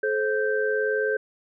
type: tone cluster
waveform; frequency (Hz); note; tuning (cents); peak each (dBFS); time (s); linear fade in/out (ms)
sine; 430 / 529 / 1561; A4 / C5 / G6; -40 / +19 / -8; -24 / -28 / -27; 0.03-1.17; 5
effects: none